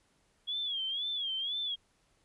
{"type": "tone with vibrato", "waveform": "sine", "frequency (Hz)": 3315, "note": "G#7", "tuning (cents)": -4, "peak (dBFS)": -32, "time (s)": [0.47, 1.76], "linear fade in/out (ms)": 20, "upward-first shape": "sine", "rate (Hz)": 2, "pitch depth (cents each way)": 120, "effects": ["pink hiss -71 dBFS RMS until 2.24 s", "resampled to 24000 Hz"]}